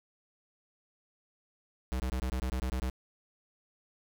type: tone bursts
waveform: square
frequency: 63.7 Hz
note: C2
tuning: 46 cents flat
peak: -31 dBFS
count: 10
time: 1.92-2.898 s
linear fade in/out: 0 ms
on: 78 ms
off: 22 ms
effects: none